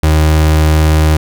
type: tone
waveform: 35% pulse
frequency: 77.78 Hz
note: D#2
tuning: in tune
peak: -5 dBFS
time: 0.03-1.17 s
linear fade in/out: 5 ms
effects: none